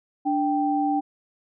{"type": "tone pair together", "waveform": "sine", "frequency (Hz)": [293.3, 783], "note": ["D4", "G5"], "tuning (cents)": [-2, -2], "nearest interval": "octave + perfect fourth", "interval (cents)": 1700, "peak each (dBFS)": -23, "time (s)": [0.25, 1.01], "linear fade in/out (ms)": 20, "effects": []}